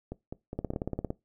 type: two click trains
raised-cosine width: 2 ms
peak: -23 / -18 dBFS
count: 4 / 10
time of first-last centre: 0.12-0.736 / 0.59-1.104 s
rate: 4.87 / 17.5 Hz
effects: noise-tail reverb RT60 0.2 s tail -21 dB re dry